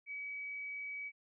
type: tone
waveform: sine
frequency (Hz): 2276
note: C#7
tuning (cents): +45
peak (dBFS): -40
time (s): 0.06-1.12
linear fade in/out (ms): 50
effects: none